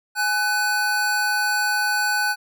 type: tone pair together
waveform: square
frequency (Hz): 833.1 / 1500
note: G#5 / F#6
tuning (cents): +5 / +23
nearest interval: minor seventh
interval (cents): 1018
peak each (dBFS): -26 / -21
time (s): 0.15-2.36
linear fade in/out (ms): 50
effects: none